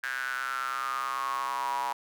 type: tone with high-pass filter sweep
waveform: square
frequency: 64.5 Hz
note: C2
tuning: 24 cents flat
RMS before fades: -32 dBFS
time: 0.03-1.93 s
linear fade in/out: 5 ms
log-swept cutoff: 1600 to 910 Hz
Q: 9.6
effects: none